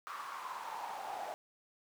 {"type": "noise with high-pass filter sweep", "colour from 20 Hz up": "brown", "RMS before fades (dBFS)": -43, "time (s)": [0.07, 1.34], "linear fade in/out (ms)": 0, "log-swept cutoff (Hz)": [1200, 720], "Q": 6.5, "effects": []}